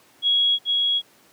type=tone with echo; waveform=sine; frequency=3322 Hz; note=G#7; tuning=in tune; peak=-16 dBFS; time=0.22-0.59 s; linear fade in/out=50 ms; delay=430 ms; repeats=1; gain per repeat=-2 dB; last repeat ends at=1.02 s; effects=pink hiss -55 dBFS RMS until 1.32 s + high-pass 200 Hz 12 dB/octave